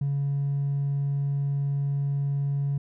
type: tone with hard clipping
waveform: sine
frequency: 140.7 Hz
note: C#3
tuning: 26 cents sharp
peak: -24 dBFS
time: 0.01-2.78 s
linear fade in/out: 5 ms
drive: 1 dB
effects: none